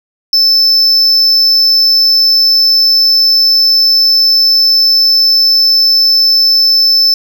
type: tone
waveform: triangle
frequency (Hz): 5274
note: E8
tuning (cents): 0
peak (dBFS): -4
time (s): 0.33-7.14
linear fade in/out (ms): 2
effects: 7-bit